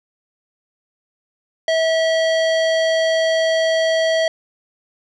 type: tone with low-pass filter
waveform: square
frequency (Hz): 648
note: E5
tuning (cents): -30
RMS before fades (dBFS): -17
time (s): 1.68-4.28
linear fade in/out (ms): 2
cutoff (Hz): 4300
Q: 1.3
effects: none